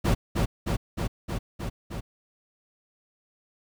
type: noise with echo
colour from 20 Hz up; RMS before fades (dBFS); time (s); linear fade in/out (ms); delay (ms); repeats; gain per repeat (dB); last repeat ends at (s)
brown; -21; 0.04-0.15; 20; 310; 6; -2; 2.01
effects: none